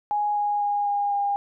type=tone with pitch steps; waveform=sine; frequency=830.6 / 824.9 / 819.2 / 813.5 / 807.9 Hz; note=G#5 / G#5 / G#5 / G#5 / G#5; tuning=0 / -12 / -24 / -36 / -48 cents; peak=-21 dBFS; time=0.11-1.36 s; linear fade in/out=0 ms; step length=250 ms; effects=none